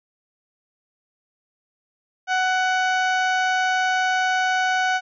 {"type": "harmonic tone with a mistuned harmonic", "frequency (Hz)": 744, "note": "F#5", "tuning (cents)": 9, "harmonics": [1, 2, 3, 4, 5, 6, 7, 8, 9], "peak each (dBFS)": [-21, -22, -31, -32, -39, -40, -44, -39, -45], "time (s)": [2.27, 5.01], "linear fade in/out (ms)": 50, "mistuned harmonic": 3, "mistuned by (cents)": 16, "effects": []}